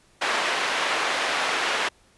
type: band-pass noise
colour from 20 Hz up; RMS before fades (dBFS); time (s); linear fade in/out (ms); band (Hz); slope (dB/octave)
white; -25; 0.21-1.89; 10; 460 to 2400; 12
effects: pink hiss -59 dBFS RMS until 2.17 s + resampled to 24000 Hz